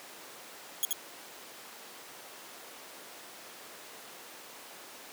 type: tone with echo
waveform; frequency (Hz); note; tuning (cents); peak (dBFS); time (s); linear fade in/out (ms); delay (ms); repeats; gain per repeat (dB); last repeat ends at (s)
5% pulse; 3322; G#7; 0; -17; 0.83-0.85; 0; 78; 1; -2; 0.928
effects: pink hiss -47 dBFS RMS until 5.12 s + high-pass 400 Hz 12 dB/octave